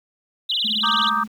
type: tone with vibrato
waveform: sine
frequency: 3404 Hz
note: G#7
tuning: 42 cents sharp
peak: -19 dBFS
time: 0.49-1.1 s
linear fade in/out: 10 ms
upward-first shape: sine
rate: 19 Hz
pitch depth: 290 cents each way
type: tone with tremolo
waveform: sine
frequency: 215.2 Hz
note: A3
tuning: 38 cents flat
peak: -27 dBFS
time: 0.64-1.28 s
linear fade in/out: 10 ms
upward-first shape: sine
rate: 17 Hz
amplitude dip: 70%
type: chord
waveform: sine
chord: Eb major seventh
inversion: second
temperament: equal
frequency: 932.3 / 1174.7 / 1244.5 / 1568 Hz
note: Bb5 / D6 / Eb6 / G6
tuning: 0 / 0 / 0 / 0 cents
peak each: -27 / -21 / -22 / -26 dBFS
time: 0.83-1.24 s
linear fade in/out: 10 ms
effects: tanh soft clip ceiling -8 dBFS + 8-bit